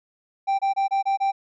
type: tone bursts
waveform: triangle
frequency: 784 Hz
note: G5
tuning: in tune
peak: -17 dBFS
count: 6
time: 0.47-1.32 s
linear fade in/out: 20 ms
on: 120 ms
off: 26 ms
effects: resampled to 16000 Hz